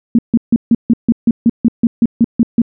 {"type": "tone bursts", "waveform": "sine", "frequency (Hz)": 232.2, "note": "A#3", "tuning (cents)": -7, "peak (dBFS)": -5, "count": 14, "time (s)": [0.15, 2.618], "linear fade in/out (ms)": 2, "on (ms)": 37, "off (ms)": 150, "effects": []}